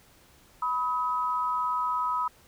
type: tone pair together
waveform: sine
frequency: 987.8 / 1271 Hz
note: B5 / D#6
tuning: 0 / +36 cents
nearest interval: major third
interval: 436 cents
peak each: -28 dBFS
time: 0.62-2.28 s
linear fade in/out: 5 ms
effects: pink hiss -58 dBFS RMS until 2.47 s